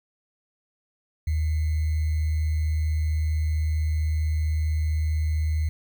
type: tone with sample-and-hold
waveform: sine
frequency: 77.78 Hz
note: D#2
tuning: in tune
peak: -21 dBFS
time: 1.27-5.69 s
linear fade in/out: 5 ms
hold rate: 2100 Hz
effects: none